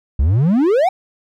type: exponential sweep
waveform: triangle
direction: up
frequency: 61.74 to 789 Hz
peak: -9 dBFS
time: 0.19-0.89 s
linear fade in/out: 5 ms
effects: none